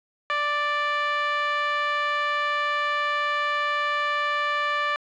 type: tone with band-pass filter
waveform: 10% pulse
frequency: 587.3 Hz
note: D5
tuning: in tune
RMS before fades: -25 dBFS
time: 0.3-4.96 s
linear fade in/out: 0 ms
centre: 1300 Hz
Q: 1.4
effects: resampled to 16000 Hz + 9-bit